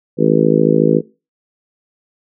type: harmonic tone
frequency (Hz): 53.9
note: A1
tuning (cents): -35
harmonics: 3 / 4 / 5 / 6 / 7 / 8 / 9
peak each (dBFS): -17 / -17 / -17 / -17 / -17 / -17 / -17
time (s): 0.17-1.02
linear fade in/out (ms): 50
effects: noise-tail reverb RT60 0.3 s tail -21 dB re dry